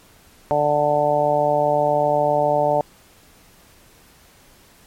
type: harmonic tone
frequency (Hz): 147.6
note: D3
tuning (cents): +9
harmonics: 1 / 2 / 3 / 4 / 5 / 6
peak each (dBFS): -29 / -30 / -26 / -18 / -21 / -23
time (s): 0.51-2.81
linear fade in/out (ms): 0
effects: pink hiss -51 dBFS RMS until 4.86 s + MP3 64 kbps